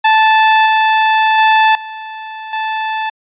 sawtooth tone with level steps, 876 Hz, A5, 8 cents flat, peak -3 / -5 / -3 / -21 / -12 dBFS, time 0.04-3.1 s, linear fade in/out 10 ms, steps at 0.66 / 1.38 / 1.75 / 2.53 s, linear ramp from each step 2 ms, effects resampled to 8000 Hz

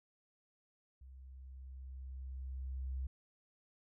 sine tone with level ramp, 65.41 Hz, C2, in tune, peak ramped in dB -52 to -36 dBFS, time 1.01-3.07 s, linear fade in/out 5 ms, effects none

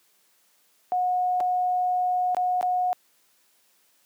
sine tone with dropouts, 727 Hz, F#5, 31 cents flat, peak -21 dBFS, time 0.92-2.93 s, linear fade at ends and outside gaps 0 ms, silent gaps 1.403-1.407 / 2.347-2.368 / 2.611-2.628 s, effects white hiss -64 dBFS RMS until 4.05 s + high-pass 200 Hz 12 dB/octave

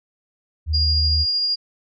sine tone with vibrato, 77.78 Hz, D#2, in tune, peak -18 dBFS, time 0.66-1.26 s, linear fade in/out 50 ms, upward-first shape sine, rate 8.3 Hz, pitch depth 10 cents each way
sine tone with tremolo, 4831 Hz, D8, 48 cents sharp, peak -17 dBFS, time 0.73-1.56 s, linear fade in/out 20 ms, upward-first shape triangle, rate 13 Hz, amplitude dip 25%
effects none

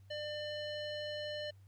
square tone with low-pass filter, 598 Hz, D5, 31 cents sharp, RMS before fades -41 dBFS, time 0.1-1.51 s, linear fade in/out 10 ms, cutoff 3700 Hz, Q 5, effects added 97 Hz sine -56 dBFS peak until 1.67 s + pink hiss -75 dBFS RMS until 1.67 s

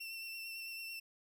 30% pulse tone with vibrato, 2697 Hz, E7, 39 cents sharp, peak -40 dBFS, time 0-1 s, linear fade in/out 10 ms, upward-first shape sine, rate 9 Hz, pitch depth 22 cents each way, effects none

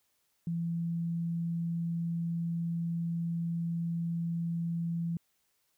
sine tone, 168.3 Hz, E3, 36 cents sharp, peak -30 dBFS, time 0.47-5.17 s, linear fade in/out 2 ms, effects white hiss -75 dBFS RMS until 5.77 s

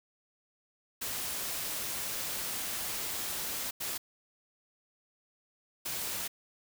white noise bursts at uneven times, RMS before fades -36 dBFS, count 3, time 1.01-3.71 / 3.8-3.98 / 5.85-6.28 s, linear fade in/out 10 ms, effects none

